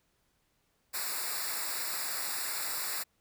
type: noise with comb filter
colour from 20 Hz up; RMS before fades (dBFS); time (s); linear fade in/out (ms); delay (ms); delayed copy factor
white; -35; 0.93-3.04; 20; 0.32; -1
effects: pink hiss -74 dBFS RMS until 3.2 s